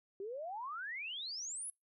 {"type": "exponential sweep", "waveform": "sine", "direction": "up", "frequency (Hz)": [376.4, 11000], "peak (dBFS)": -40, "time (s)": [0.2, 1.7], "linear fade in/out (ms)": 2, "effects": ["noise-tail reverb RT60 0.2 s tail -26 dB re dry"]}